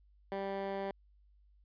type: tone with band-pass filter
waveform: 15% pulse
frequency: 196 Hz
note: G3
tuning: in tune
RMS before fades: -38 dBFS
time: 0.32-0.91 s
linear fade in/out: 0 ms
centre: 690 Hz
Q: 0.61
effects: added 50 Hz sine -62 dBFS peak until 1.64 s + resampled to 11025 Hz